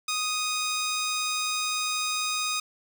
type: tone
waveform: 10% pulse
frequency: 1244.5 Hz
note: D#6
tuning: in tune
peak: -18 dBFS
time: 0.08-2.6 s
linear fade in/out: 5 ms
effects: none